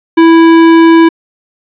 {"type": "tone with hard clipping", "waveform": "sine", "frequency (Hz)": 329.6, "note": "E4", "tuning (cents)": 0, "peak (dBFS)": -3, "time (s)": [0.17, 1.09], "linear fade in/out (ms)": 10, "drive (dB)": 14, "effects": ["resampled to 11025 Hz"]}